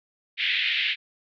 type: band-pass noise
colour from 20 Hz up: pink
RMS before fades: -25 dBFS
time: 0.37-0.96 s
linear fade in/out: 50 ms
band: 1900 to 3700 Hz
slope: 48 dB/octave
effects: none